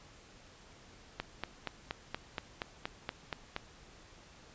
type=click train; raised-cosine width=0.3 ms; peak=-19 dBFS; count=11; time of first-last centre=1.2-3.564 s; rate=4.23 Hz; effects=pink hiss -57 dBFS RMS until 4.54 s + resampled to 16000 Hz